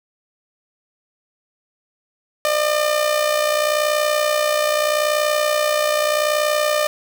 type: tone with amplitude modulation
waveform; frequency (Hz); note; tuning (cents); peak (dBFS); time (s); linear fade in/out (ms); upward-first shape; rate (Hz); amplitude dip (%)
sawtooth; 602; D5; +43; -10; 2.45-6.87; 0; sine; 60.8; 55
effects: none